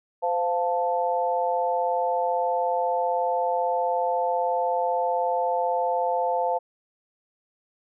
sine chord, F major, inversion second, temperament equal with one note detuned, 514.6 / 698.5 / 880 Hz, C5 / F5 / A5, -29 / 0 / 0 cents, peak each -26 dBFS, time 0.22-6.59 s, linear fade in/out 20 ms, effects none

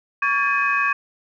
sine tone cluster, 1128 / 1626 / 1753 / 2518 Hz, C#6 / G#6 / A6 / D#7, +30 / -37 / -7 / +20 cents, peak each -21 / -22 / -27 / -22 dBFS, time 0.22-0.93 s, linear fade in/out 5 ms, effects tanh soft clip ceiling -7 dBFS

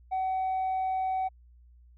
triangle tone with tanh clipping, 755 Hz, F#5, 35 cents sharp, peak -27 dBFS, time 0.11-1.29 s, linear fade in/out 20 ms, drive 6 dB, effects added 60 Hz sine -53 dBFS peak until 1.97 s

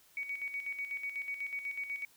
sine tone with tremolo, 2250 Hz, C#7, 25 cents sharp, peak -34 dBFS, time 0.17-2.05 s, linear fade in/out 2 ms, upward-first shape square, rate 8.1 Hz, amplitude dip 60%, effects white hiss -64 dBFS RMS until 2.16 s

